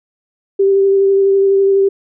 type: tone with vibrato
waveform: sine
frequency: 392 Hz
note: G4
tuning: in tune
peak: -8 dBFS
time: 0.59-1.89 s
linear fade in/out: 10 ms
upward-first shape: sine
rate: 12 Hz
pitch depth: 14 cents each way
effects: none